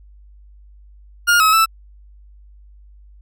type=tone with pitch steps; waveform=40% pulse; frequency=1418 / 1282 / 1320 Hz; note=F6 / E6 / E6; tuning=+26 / -49 / +2 cents; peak=-10 dBFS; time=1.27-1.66 s; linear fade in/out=20 ms; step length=130 ms; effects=added 50 Hz sine -42 dBFS peak until 3.21 s

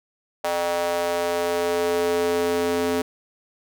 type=tone with high-pass filter sweep; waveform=square; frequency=86.5 Hz; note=F2; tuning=16 cents flat; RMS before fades=-23 dBFS; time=0.44-3.02 s; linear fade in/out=5 ms; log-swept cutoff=640 to 340 Hz; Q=3.2; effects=none

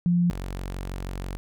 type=tone pair in turn; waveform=sine / sawtooth; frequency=174.61 / 46.16 Hz; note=F3 / F#1; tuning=0 / -3 cents; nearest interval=octave + major seventh; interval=2303 cents; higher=first; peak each=-18 / -27 dBFS; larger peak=first; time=0.06-0.3 / 0.3-1.37 s; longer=second; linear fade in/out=0 ms; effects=none

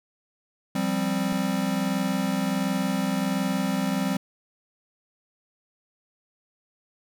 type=chord; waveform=square; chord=F suspended second; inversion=none; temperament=equal; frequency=174.61 / 196 / 261.6 Hz; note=F3 / G3 / C4; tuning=0 / 0 / 0 cents; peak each=-31 / -27 / -29 dBFS; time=0.75-4.17 s; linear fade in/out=5 ms
type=clicks; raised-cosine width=2 ms; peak=-33 / -25 dBFS; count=2; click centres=1.319 / 1.326 s
effects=none

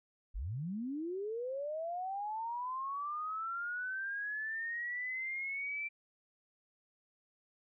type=linear sweep; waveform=sine; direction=up; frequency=35.61 to 2349 Hz; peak=-36 dBFS; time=0.34-5.89 s; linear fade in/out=20 ms; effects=none

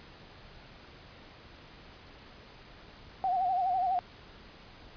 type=tone with vibrato; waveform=sine; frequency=740 Hz; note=F#5; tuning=in tune; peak=-26 dBFS; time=3.24-3.99 s; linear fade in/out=0 ms; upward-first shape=sine; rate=12 Hz; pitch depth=80 cents each way; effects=pink hiss -52 dBFS RMS until 4.96 s + resampled to 11025 Hz

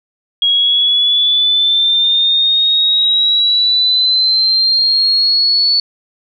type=exponential sweep; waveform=sine; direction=up; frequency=3295 to 4453 Hz; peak=-9 dBFS; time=0.42-5.8 s; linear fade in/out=2 ms; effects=none

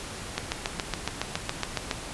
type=click train; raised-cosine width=0.2 ms; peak=-9 dBFS; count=12; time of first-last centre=0.38-1.912 s; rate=7.18 Hz; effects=pink hiss -38 dBFS RMS until 2.13 s + resampled to 24000 Hz

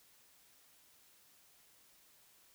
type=silence; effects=white hiss -66 dBFS RMS until 2.54 s

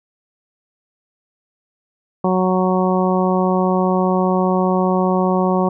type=harmonic tone; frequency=185 Hz; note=F#3; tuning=in tune; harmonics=1 / 2 / 3 / 4 / 5 / 6; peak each=-17 / -20 / -22 / -23 / -24 / -25 dBFS; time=2.24-5.69 s; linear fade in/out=5 ms; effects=none

